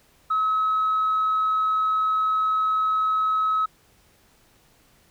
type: tone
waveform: sine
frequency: 1284 Hz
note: E6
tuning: 46 cents flat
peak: -18 dBFS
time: 0.3-3.66 s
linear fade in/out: 10 ms
effects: tanh soft clip ceiling -16 dBFS + pink hiss -59 dBFS RMS until 5.1 s